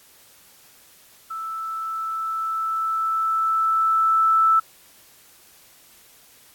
sine tone with level ramp, 1318.5 Hz, E6, in tune, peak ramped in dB -28 to -13 dBFS, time 1.3-4.6 s, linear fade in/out 10 ms, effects white hiss -52 dBFS RMS until 6.54 s + AAC 64 kbps

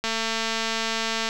click train, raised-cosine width 0.2 ms, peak -9 dBFS, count 282, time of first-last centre 0.04-1.289 s, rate 225 Hz, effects none

